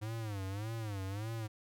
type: tone with vibrato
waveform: square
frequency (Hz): 104.4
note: G#2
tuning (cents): +10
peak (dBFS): -38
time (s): 0.01-1.48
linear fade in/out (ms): 20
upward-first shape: sine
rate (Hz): 1.7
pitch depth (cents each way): 160
effects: none